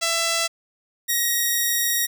5% pulse tone pair in turn, 667 / 1886.6 Hz, E5 / A#6, +20 / +20 cents, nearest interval octave + tritone, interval 1800 cents, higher second, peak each -9 dBFS, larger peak neither, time 0.01-0.48 / 1.08-2.07 s, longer second, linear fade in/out 20 ms, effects none

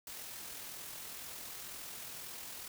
white noise with amplitude modulation, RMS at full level -45 dBFS, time 0.07-2.68 s, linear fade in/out 2 ms, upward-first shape sine, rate 42 Hz, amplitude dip 30%, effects none

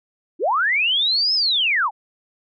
sine linear two-way sweep, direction up then down, 274.9 to 5274 to 735 Hz, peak -16 dBFS, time 0.39-1.91 s, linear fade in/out 50 ms, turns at 1.34 s, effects none

